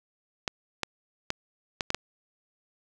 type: clicks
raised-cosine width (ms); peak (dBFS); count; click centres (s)
0.2; -10; 6; 0.478 / 0.833 / 1.304 / 1.808 / 1.904 / 1.946
effects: none